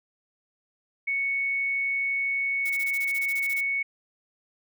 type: tone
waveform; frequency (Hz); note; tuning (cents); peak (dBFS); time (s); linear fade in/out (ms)
sine; 2217; C#7; 0; -24; 1.07-3.83; 10
type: noise bursts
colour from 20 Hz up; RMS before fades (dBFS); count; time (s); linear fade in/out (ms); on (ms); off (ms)
blue; -38; 14; 2.65-3.61; 10; 50; 20
effects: none